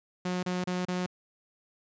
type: tone bursts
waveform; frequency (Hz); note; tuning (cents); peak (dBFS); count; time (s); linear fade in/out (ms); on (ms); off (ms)
sawtooth; 181; F#3; -38; -25; 4; 0.25-1.063; 5; 180; 31
effects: resampled to 16000 Hz